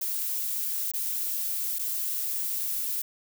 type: noise with dropouts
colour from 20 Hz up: violet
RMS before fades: -30 dBFS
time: 0.01-3.02 s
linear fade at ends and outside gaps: 5 ms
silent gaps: 0.917-0.936 / 1.787-1.792 s
effects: none